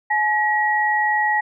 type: tone pair together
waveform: sine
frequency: 850 / 1908.2 Hz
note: G#5 / A#6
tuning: +40 / +40 cents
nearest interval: octave + major second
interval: 1400 cents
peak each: -19 dBFS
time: 0.1-1.41 s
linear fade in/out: 10 ms
effects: none